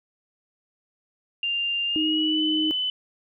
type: tone with pitch glide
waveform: sine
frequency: 2794 to 3012 Hz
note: F7 to F#7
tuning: 0 to +30 cents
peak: -23 dBFS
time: 1.43-2.9 s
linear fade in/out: 2 ms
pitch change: +130 cents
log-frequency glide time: 1.86-2.42 s
type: tone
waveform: sine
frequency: 311.1 Hz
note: D#4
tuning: in tune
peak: -23 dBFS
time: 1.96-2.71 s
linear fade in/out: 0 ms
effects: none